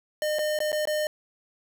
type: tone with dropouts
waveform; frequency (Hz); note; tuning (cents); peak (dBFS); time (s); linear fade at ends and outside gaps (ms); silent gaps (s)
square; 608; D#5; -40; -25; 0.22-1.07; 1; 0.386-0.391 / 0.589-0.603 / 0.719-0.728 / 0.854-0.873
effects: none